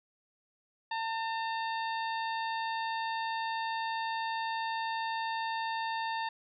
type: harmonic tone with a mistuned harmonic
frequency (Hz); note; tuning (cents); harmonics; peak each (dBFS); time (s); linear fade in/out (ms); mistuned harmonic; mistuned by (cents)
900; A5; +39; 1 / 2 / 3 / 4 / 5; -33 / -39 / -44 / -45 / -48; 0.91-6.29; 5; 4; +25
effects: none